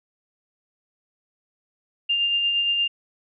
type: tone with tremolo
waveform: sine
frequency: 2800 Hz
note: F7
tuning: 4 cents sharp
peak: -18 dBFS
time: 2.09-2.88 s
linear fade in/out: 10 ms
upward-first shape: sine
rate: 8.6 Hz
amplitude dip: 30%
effects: none